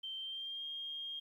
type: tone with pitch glide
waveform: sine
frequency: 3127 to 3226 Hz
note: G7 to G7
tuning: -5 to +49 cents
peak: -40 dBFS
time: 0.03-1.2 s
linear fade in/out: 10 ms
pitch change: +54 cents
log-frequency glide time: 0.17-0.64 s
effects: 12-bit